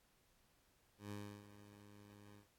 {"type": "tone with ADSR envelope", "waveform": "15% pulse", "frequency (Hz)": 102.7, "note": "G#2", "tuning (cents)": -19, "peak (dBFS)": -39, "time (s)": [0.98, 2.47], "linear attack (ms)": 130, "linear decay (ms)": 330, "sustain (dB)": -14, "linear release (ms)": 110, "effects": ["pink hiss -75 dBFS RMS until 2.58 s", "AAC 64 kbps"]}